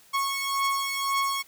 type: beating tone pair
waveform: sawtooth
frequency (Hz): 1100 / 1101.9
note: C#6 / C#6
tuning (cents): -14 / -11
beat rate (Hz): 1.9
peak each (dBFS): -23 / -26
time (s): 0.13-1.43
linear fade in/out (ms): 20
effects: white hiss -56 dBFS RMS until 1.47 s